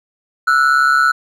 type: ring-modulated tone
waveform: triangle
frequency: 1396.9 Hz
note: F6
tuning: in tune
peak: -5 dBFS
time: 0.47-1.12 s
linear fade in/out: 10 ms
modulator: 69.1 Hz
effects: none